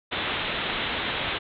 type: low-pass noise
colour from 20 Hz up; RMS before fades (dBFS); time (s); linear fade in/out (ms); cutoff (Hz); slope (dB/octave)
white; -29; 0.11-1.39; 20; 3800; 96
effects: none